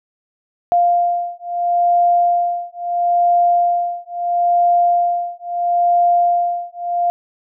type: beating tone pair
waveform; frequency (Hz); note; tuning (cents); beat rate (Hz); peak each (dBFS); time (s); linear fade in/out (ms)
sine; 698.5 / 699.25; F5 / F5; 0 / +2; 0.75; -16; 0.72-7.1; 0
effects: none